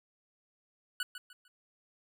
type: tone with echo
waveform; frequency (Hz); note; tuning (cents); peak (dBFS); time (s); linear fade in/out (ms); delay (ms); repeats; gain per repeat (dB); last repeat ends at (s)
25% pulse; 1478; F#6; -2; -28; 1-1.03; 2; 150; 3; -10; 1.48
effects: none